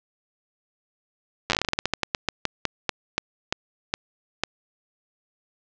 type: slowing click train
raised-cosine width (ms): 0.2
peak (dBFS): -4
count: 24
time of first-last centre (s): 1.5-4.436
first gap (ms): 9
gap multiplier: 1.2
effects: low-pass 6000 Hz 12 dB/octave